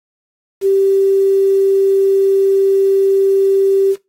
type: tone with quantisation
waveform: sine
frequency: 390.2 Hz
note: G4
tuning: 8 cents flat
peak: -9 dBFS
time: 0.61-3.96 s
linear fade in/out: 50 ms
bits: 6
effects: noise-tail reverb RT60 0.2 s tail -18 dB re dry + AAC 48 kbps